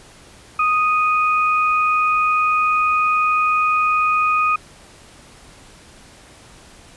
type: tone pair together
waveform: sine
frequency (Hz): 1244.5 / 2483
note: D#6 / D#7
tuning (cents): 0 / -4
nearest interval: octave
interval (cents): 1196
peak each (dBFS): -15 / -21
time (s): 0.59-4.56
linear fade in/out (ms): 5
effects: pink hiss -45 dBFS RMS until 6.96 s + resampled to 24000 Hz